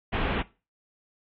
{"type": "low-pass noise", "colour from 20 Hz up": "pink", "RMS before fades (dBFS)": -27, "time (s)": [0.12, 0.43], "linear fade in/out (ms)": 20, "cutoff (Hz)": 3200, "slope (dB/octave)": 48, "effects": ["noise-tail reverb RT60 0.3 s tail -19 dB re dry", "MP3 32 kbps"]}